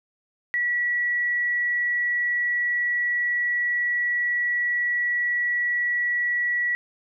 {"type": "tone", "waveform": "sine", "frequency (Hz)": 1938, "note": "B6", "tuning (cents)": -33, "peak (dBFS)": -21, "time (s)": [0.54, 6.75], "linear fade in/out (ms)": 0, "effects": []}